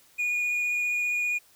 triangle tone with vibrato, 2446 Hz, D#7, 30 cents flat, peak -23 dBFS, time 0.18-1.39 s, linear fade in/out 20 ms, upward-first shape triangle, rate 15 Hz, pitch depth 12 cents each way, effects white hiss -59 dBFS RMS until 1.55 s

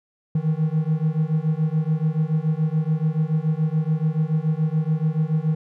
triangle beating tone pair, 153.5 / 160.5 Hz, D#3 / E3, -23 / -46 cents, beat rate 7 Hz, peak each -20 dBFS, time 0.35-5.55 s, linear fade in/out 5 ms, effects none

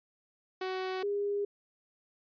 sawtooth / sine tone pair in turn, 374.3 / 406.3 Hz, F#4 / G#4, +20 / -38 cents, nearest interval minor second, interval 142 cents, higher second, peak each -29 / -29 dBFS, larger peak neither, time 0.61-1.03 / 1.03-1.45 s, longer neither, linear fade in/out 5 ms, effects resampled to 11025 Hz

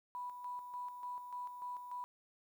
sine tone with tremolo, 985 Hz, B5, 5 cents flat, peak -40 dBFS, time 0.15-2.04 s, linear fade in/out 0 ms, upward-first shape square, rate 3.4 Hz, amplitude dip 50%, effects 11-bit

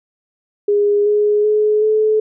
sine tone with pitch steps, 410.6 / 417.5 / 424.6 / 431.8 Hz, G#4 / G#4 / G#4 / A4, -20 / +9 / +38 / -33 cents, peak -11 dBFS, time 0.68-2.2 s, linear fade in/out 5 ms, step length 380 ms, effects none

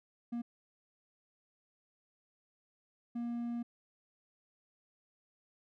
triangle tone bursts at uneven times, 236.9 Hz, A#3, 28 cents sharp, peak -33 dBFS, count 2, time 0.32-0.42 / 3.15-3.63 s, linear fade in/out 10 ms, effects none

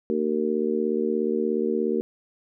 harmonic tone, 76.9 Hz, D#2, 20 cents flat, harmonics 3 / 4 / 5 / 6, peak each -27 / -30 / -26 / -27 dBFS, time 0.1-2.01 s, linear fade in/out 0 ms, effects none

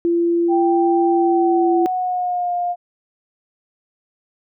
sine tone, 341.3 Hz, F4, 40 cents flat, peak -14 dBFS, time 0.05-1.86 s, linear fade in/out 0 ms
sine tone with pitch glide, 784 to 706.6 Hz, G5 to F5, 0 to +20 cents, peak -18 dBFS, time 0.48-2.76 s, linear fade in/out 50 ms, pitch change -180 cents, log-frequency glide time 1.08-2.53 s
effects none

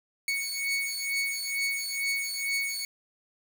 sawtooth beating tone pair, 2220 / 2222.2 Hz, C#7 / C#7, +2 / +4 cents, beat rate 2.2 Hz, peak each -28 dBFS, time 0.28-2.85 s, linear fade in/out 2 ms, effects 8-bit

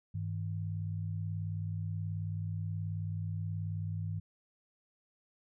sine tone pair together, 99.85 / 158.5 Hz, G2 / D#3, +32 / +32 cents, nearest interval minor sixth, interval 800 cents, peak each -35 / -39 dBFS, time 0.14-4.2 s, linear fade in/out 10 ms, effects none

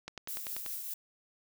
click train, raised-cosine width 0.2 ms, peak -23 dBFS, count 7, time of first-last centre 0.08-0.663 s, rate 10.3 Hz
violet noise with tremolo, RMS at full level -38 dBFS, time 0.28-0.94 s, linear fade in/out 5 ms, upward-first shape triangle, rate 5 Hz, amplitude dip 40%
effects none

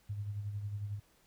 sine tone with tremolo, 102.7 Hz, G#2, 19 cents flat, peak -34 dBFS, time 0.09-1 s, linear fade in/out 10 ms, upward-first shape sine, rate 11 Hz, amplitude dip 50%, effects pink hiss -68 dBFS RMS until 1.26 s

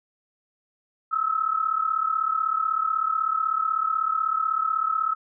sine tone pair together, 1282.4 / 1318.5 Hz, E6 / E6, -48 / 0 cents, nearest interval unison, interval 48 cents, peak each -24 / -25 dBFS, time 1.11-5.15 s, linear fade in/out 20 ms, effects none

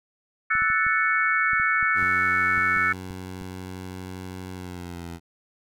sine chord, F# minor seventh, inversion third, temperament equal, 1318.5 / 1480 / 1760 / 2217 Hz, E6 / F#6 / A6 / C#7, 0 / 0 / 0 / 0 cents, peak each -25 dBFS, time 0.5-2.93 s, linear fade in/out 10 ms
clicks, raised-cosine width 5 ms, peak -28 dBFS, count 12, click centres 0.553 / 0.621 / 0.702 / 0.866 / 1.533 / 1.599 / 1.828 / 2.028 / 2.578 / 2.768 / 3.107 / 3.416 s
15% pulse tone with pitch glide, 92.5 to 84.82 Hz, F#2 to E2, 0 to +50 cents, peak -28 dBFS, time 1.94-5.2 s, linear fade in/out 50 ms, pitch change -150 cents, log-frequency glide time 4.53-5.09 s
effects none

